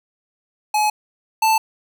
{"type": "tone pair in turn", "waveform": "square", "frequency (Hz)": [848, 882], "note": ["G#5", "A5"], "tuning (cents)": [36, 4], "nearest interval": "minor second", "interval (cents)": 68, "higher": "second", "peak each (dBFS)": [-16, -14], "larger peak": "second", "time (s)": [[0.74, 0.9], [1.42, 1.58]], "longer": "neither", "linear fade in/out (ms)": 5, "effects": []}